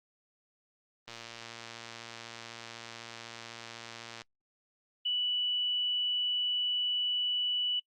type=click train; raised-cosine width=0.2 ms; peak=-26 dBFS; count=365; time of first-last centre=1.08-4.218 s; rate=116 Hz
type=tone; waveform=sine; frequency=2960 Hz; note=F#7; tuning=in tune; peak=-28 dBFS; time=5.05-7.8 s; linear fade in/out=10 ms
effects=noise-tail reverb RT60 0.1 s tail -26 dB re dry + Opus 24 kbps